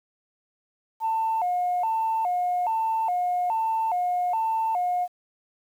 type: tone with vibrato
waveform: sine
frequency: 800 Hz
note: G5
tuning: 35 cents sharp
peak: -21 dBFS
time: 1-5.08 s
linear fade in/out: 50 ms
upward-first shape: square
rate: 1.2 Hz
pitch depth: 190 cents each way
effects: tanh soft clip ceiling -18 dBFS + 9-bit